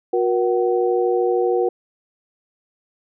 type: tone cluster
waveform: sine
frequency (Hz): 363.1 / 475.9 / 754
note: F#4 / A#4 / F#5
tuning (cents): -33 / +36 / +32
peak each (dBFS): -19 / -19 / -25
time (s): 0.13-1.69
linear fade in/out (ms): 5
effects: none